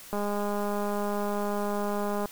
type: click train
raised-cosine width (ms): 1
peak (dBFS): -18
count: 437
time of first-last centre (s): 0.13-2.257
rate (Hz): 205
effects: white hiss -47 dBFS RMS until 2.31 s